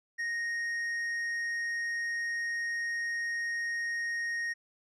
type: tone with tanh clipping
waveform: sine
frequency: 1864.7 Hz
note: A#6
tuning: in tune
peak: -32 dBFS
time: 0.18-4.54 s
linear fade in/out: 20 ms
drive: 6 dB
effects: none